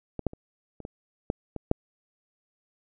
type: clicks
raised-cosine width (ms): 2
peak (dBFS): -19 / -11 / -28 / -28 / -23 / -12 / -20 / -7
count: 8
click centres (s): 0.193 / 0.267 / 0.334 / 0.803 / 0.851 / 1.301 / 1.563 / 1.714
effects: none